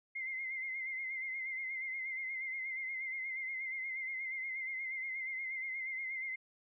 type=tone with vibrato; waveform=sine; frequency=2093 Hz; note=C7; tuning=in tune; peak=-37 dBFS; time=0.15-6.36 s; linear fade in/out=10 ms; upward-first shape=sine; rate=8.4 Hz; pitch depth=46 cents each way; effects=none